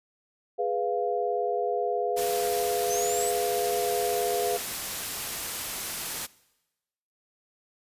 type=chord; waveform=sine; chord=F diminished; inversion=first; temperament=equal with one note detuned; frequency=415.3 / 493.9 / 696.4 Hz; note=Ab4 / Cb5 / F5; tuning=0 / 0 / -5 cents; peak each=-29 dBFS; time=0.58-4.58 s; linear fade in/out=20 ms
type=noise; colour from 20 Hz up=white; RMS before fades=-33 dBFS; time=2.16-6.27 s; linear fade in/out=20 ms
type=linear sweep; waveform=sine; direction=up; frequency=6030 to 8210 Hz; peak=-31 dBFS; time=2.89-3.32 s; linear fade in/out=20 ms
effects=noise-tail reverb RT60 1.0 s tail -21 dB re dry + resampled to 32000 Hz